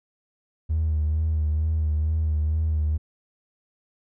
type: tone with vibrato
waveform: triangle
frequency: 77.78 Hz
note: D#2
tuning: in tune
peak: -17 dBFS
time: 0.69-2.98 s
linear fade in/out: 20 ms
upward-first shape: sine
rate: 2.2 Hz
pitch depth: 38 cents each way
effects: tanh soft clip ceiling -17 dBFS